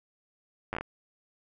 slowing click train, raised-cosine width 0.5 ms, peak -18 dBFS, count 6, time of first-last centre 0.73-0.81 s, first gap 9 ms, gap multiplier 1.29, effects none

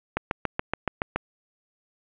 click train, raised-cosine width 0.5 ms, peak -9 dBFS, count 8, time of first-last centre 0.17-1.16 s, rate 7.07 Hz, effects resampled to 8000 Hz + 8-bit

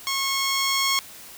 10% pulse tone with level ramp, 1090 Hz, C#6, 29 cents flat, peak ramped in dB -15 to -11 dBFS, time 0.07-0.99 s, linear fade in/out 0 ms, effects white hiss -43 dBFS RMS until 1.37 s

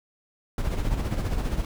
brown noise with tremolo, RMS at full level -24 dBFS, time 0.58-1.65 s, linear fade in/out 2 ms, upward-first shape sine, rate 15 Hz, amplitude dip 55%, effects none

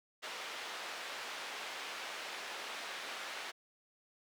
white band-pass noise, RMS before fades -44 dBFS, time 0.22-3.52 s, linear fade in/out 20 ms, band 470 to 3100 Hz, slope 12 dB/octave, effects none

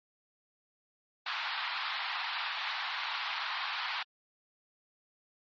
pink band-pass noise, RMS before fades -36 dBFS, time 1.26-4.03 s, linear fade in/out 5 ms, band 830 to 4400 Hz, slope 48 dB/octave, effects MP3 32 kbps

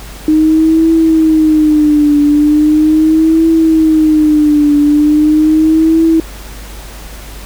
sine tone with vibrato, 308.5 Hz, D#4, 15 cents flat, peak -5 dBFS, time 0.28-6.2 s, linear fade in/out 2 ms, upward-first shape triangle, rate 0.39 Hz, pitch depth 100 cents each way, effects added 50 Hz sine -28 dBFS peak until 7.45 s + pink hiss -32 dBFS RMS until 7.45 s

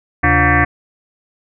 sine tone with frequency modulation, 930 Hz, A#5, 4 cents flat, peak -9 dBFS, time 0.23-0.65 s, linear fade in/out 10 ms, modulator 213 Hz, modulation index 5.3, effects none

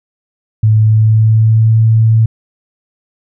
sine tone with pitch glide, 108.7 to 111.76 Hz, A2 to A2, -21 to +27 cents, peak -5 dBFS, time 0.63-2.26 s, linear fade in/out 5 ms, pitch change +48 cents, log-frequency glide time 0.8-1.78 s, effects none

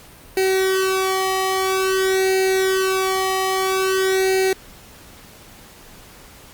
sawtooth tone with flanger, 380 Hz, F#4, 46 cents sharp, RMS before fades -19 dBFS, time 0.37-4.53 s, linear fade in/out 2 ms, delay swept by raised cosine 0.45 to 1 ms, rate 0.5 Hz, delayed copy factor +1, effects pink hiss -44 dBFS RMS until 6.53 s + Opus 48 kbps

